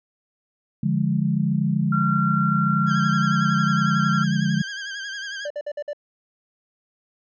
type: chord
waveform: sine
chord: D diminished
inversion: none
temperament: equal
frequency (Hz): 146.83 / 174.61 / 207.7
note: D3 / F3 / Ab3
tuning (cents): 0 / 0 / 0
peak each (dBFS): -23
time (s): 0.83-4.62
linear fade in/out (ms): 5
type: tone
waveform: sine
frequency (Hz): 1372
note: F6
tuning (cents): -31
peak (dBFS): -22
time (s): 1.92-4.24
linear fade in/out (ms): 5
type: tone with vibrato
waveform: sawtooth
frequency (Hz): 1605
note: G6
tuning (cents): +40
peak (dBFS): -26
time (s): 2.86-5.49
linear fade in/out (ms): 50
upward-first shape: sine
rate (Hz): 11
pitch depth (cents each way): 61
type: tone bursts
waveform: triangle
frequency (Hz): 587.3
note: D5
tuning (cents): 0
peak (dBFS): -24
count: 5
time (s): 5.45-5.932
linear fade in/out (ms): 5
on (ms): 54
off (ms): 53
effects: resampled to 16000 Hz